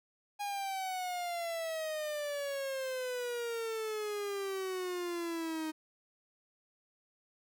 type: exponential sweep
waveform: 45% pulse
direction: down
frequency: 822 to 311.1 Hz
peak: -35 dBFS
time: 0.39-5.72 s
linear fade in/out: 20 ms
effects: none